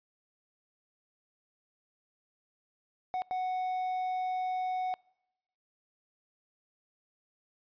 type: tone bursts at uneven times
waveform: triangle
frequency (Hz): 740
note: F#5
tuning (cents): 0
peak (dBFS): -28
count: 2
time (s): 3.14-3.22 / 3.31-4.94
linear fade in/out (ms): 0
effects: noise-tail reverb RT60 0.9 s tail -26 dB re dry + resampled to 11025 Hz